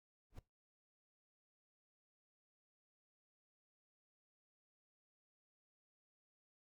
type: noise with exponential growth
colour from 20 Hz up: brown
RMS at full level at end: -44 dBFS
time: 0.3-0.39 s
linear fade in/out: 5 ms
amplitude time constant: 19 ms
effects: noise-tail reverb RT60 0.2 s tail -19 dB re dry